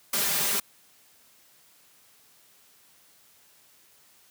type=noise with comb filter; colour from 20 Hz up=white; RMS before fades=-26 dBFS; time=0.13-0.6 s; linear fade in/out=5 ms; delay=5 ms; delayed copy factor=+0.85; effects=white hiss -59 dBFS RMS until 4.3 s + high-pass 80 Hz 12 dB/octave